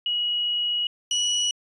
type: tone pair in turn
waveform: sine / 30% pulse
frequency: 2908 / 2932 Hz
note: F#7 / F#7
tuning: -31 / -16 cents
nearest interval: unison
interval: 15 cents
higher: second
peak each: -22 / -18 dBFS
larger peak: second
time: 0.06-0.87 / 1.11-1.51 s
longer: first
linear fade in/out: 2 ms
effects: resampled to 24000 Hz